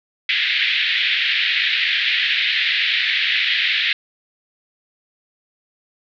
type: band-pass noise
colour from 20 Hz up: pink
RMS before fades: -19 dBFS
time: 0.29-3.93 s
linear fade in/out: 2 ms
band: 1800 to 3900 Hz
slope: 48 dB/octave
effects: none